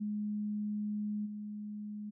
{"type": "tone with level steps", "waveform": "sine", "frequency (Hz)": 209.3, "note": "G#3", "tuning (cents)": 14, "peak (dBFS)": [-33, -39], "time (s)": [0, 2.11], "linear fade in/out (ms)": 20, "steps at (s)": 1.25, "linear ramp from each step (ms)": 20, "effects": []}